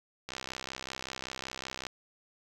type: click train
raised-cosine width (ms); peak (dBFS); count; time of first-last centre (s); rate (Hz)
0.2; -20; 104; 0.29-1.867; 65.3
effects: 8-bit